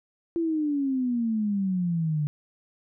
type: exponential sweep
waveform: sine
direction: down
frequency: 340.4 to 146.1 Hz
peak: -23 dBFS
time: 0.36-2.27 s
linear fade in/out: 0 ms
effects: none